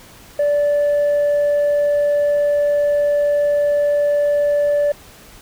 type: tone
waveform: sine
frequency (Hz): 582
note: D5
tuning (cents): -16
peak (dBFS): -11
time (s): 0.39-4.92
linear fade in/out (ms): 5
effects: tanh soft clip ceiling -12 dBFS + pink hiss -43 dBFS RMS until 5.41 s